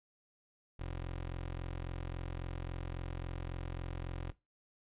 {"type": "tone", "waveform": "20% pulse", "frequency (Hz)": 43.65, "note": "F1", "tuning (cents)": 0, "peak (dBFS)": -34, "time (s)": [0.79, 4.32], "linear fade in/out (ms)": 10, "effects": ["noise-tail reverb RT60 0.2 s tail -17 dB re dry", "resampled to 8000 Hz"]}